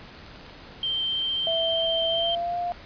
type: clicks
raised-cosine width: 0.2 ms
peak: -30 dBFS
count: 8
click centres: 0.149 / 0.19 / 0.264 / 0.315 / 0.359 / 0.411 / 0.464 / 0.497 s
type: tone with vibrato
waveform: sine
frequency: 3136 Hz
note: G7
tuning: in tune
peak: -24 dBFS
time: 0.83-2.35 s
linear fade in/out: 2 ms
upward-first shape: triangle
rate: 15 Hz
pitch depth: 10 cents each way
type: tone with pitch glide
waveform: sine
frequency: 659.3 to 702.6 Hz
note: E5 to F5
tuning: 0 to +10 cents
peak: -25 dBFS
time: 1.47-2.72 s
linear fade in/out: 0 ms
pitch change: +110 cents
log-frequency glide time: 2.08-2.56 s
effects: pink hiss -45 dBFS RMS until 2.85 s + resampled to 11025 Hz